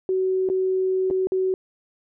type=tone with dropouts; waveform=sine; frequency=375.6 Hz; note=F#4; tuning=26 cents sharp; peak=-19 dBFS; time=0.09-1.54 s; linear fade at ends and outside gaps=1 ms; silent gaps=0.489-0.499 / 1.102-1.109 / 1.271-1.32 s; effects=none